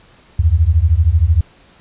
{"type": "beating tone pair", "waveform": "sine", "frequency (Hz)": [75.1, 88.1], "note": ["D2", "F2"], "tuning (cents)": [39, 16], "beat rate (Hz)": 13, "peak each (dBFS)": -12, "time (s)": [0.39, 1.41], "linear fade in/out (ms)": 5, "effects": ["pink hiss -48 dBFS RMS until 1.8 s", "resampled to 8000 Hz"]}